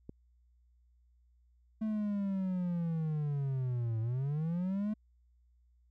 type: click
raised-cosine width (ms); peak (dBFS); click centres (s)
3; -31; 0.094
type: linear two-way sweep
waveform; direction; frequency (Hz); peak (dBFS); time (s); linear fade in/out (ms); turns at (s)
triangle; down then up; 220 to 110 to 216.8; -29; 1.81-4.94; 10; 4
effects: added 60 Hz sine -64 dBFS peak until 5.9 s